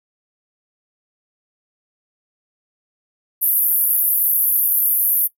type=band-pass noise; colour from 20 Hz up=pink; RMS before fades=-17 dBFS; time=3.41-5.28 s; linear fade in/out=20 ms; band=11000 to 15000 Hz; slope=96 dB/octave; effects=noise-tail reverb RT60 0.1 s tail -19 dB re dry